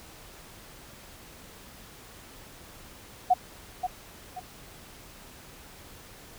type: tone with echo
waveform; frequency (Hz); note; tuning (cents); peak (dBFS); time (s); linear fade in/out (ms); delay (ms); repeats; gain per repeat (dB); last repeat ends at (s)
sine; 733; F#5; -16; -16; 3.3-3.34; 10; 530; 2; -9; 4.4
effects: pink hiss -49 dBFS RMS until 6.38 s